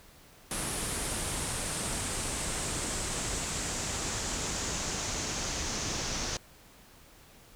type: noise with low-pass filter sweep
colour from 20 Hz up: pink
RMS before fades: -34 dBFS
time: 0.51-6.37 s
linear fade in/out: 2 ms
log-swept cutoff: 10000 to 6000 Hz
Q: 3.4
effects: pink hiss -56 dBFS RMS until 7.55 s